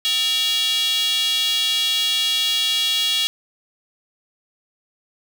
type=tone with high-pass filter; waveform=square; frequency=257 Hz; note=C4; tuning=31 cents flat; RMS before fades=-20 dBFS; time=0.05-3.27 s; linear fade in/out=0 ms; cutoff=3300 Hz; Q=5.9; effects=none